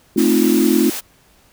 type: chord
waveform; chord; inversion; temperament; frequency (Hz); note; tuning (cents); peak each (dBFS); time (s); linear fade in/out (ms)
sine; F dominant seventh; first; equal; 220 / 261.6 / 311.1 / 349.2; A3 / C4 / Eb4 / F4; 0 / 0 / 0 / 0; -17; 0.16-0.9; 5
type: high-pass noise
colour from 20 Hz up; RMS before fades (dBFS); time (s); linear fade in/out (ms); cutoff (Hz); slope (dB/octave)
white; -26; 0.17-1.01; 20; 210; 96
effects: pink hiss -53 dBFS RMS until 1.52 s